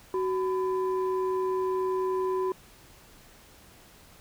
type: tone pair together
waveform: sine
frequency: 374.2 / 1005 Hz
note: F#4 / B5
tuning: +20 / +30 cents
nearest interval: octave + perfect fourth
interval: 1710 cents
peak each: -25 / -31 dBFS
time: 0.14-2.52 s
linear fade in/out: 2 ms
effects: tanh soft clip ceiling -20 dBFS + pink hiss -54 dBFS RMS until 4.2 s